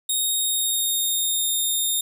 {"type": "tone with pitch glide", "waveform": "10% pulse", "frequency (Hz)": [3729, 3673], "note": ["A#7", "A#7"], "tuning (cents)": [0, -26], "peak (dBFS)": -14, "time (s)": [0.09, 2.01], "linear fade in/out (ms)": 5, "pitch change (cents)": -26, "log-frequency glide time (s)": [0.35, 1.5], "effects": []}